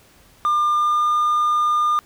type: tone with pitch glide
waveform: triangle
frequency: 1200 to 1209 Hz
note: D6 to D6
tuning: +37 to +50 cents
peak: -13 dBFS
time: 0.45-1.99 s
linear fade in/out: 0 ms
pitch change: +13 cents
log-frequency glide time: 0.7-1.1 s
effects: tanh soft clip ceiling -9 dBFS + pink hiss -52 dBFS RMS until 2.05 s